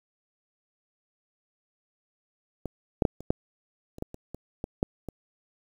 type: clicks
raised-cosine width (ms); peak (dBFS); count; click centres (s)
2; -19 / -7 / -7 / -28 / -8 / -29 / -17 / -27 / -24 / -18 / -10 / -22; 12; 2.657 / 3.022 / 3.052 / 3.206 / 3.305 / 3.984 / 4.024 / 4.144 / 4.346 / 4.641 / 4.829 / 5.087
effects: 8-bit